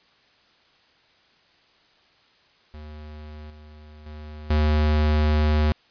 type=tone with level steps; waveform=square; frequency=75.9 Hz; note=D#2; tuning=42 cents flat; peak=-38 / -44 / -37 / -18 dBFS; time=2.74-5.72 s; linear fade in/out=0 ms; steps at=3.5 / 4.06 / 4.5 s; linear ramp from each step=5 ms; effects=white hiss -59 dBFS RMS until 5.9 s + resampled to 11025 Hz